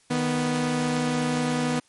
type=tone pair together; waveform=sawtooth; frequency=155.29 / 246.5 Hz; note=D#3 / B3; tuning=-3 / -3 cents; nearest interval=minor sixth; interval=800 cents; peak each=-24 / -20 dBFS; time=0.1-1.8 s; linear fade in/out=10 ms; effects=white hiss -61 dBFS RMS until 1.88 s + MP3 48 kbps